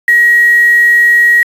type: tone with quantisation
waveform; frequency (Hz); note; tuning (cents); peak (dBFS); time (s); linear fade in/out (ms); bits
sine; 1900; A#6; +33; -4; 0.08-1.43; 2; 4
effects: resampled to 32000 Hz